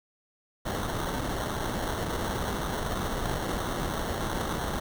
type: noise with sample-and-hold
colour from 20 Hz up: pink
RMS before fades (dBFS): -31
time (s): 0.65-4.8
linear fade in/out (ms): 10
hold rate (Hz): 2450
effects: none